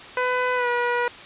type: tone with pitch glide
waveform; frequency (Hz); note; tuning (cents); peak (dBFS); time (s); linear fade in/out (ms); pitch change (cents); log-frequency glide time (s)
15% pulse; 501 to 483.7; B4 to B4; +25 to -36; -14; 0.17-1.08; 2; -61; 0.55-0.68
effects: white hiss -40 dBFS RMS until 1.25 s + resampled to 8000 Hz